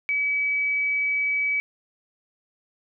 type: tone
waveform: sine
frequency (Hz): 2284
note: D7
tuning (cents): -49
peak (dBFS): -21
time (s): 0.09-1.6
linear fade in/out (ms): 0
effects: none